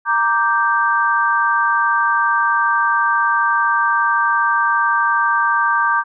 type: chord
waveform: sine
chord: G minor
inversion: first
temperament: equal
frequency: 932.3 / 1174.7 / 1568 Hz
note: Bb5 / D6 / G6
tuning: 0 / 0 / 0 cents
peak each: -19 / -17 / -17 dBFS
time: 0.05-6.04 s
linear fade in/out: 50 ms
effects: none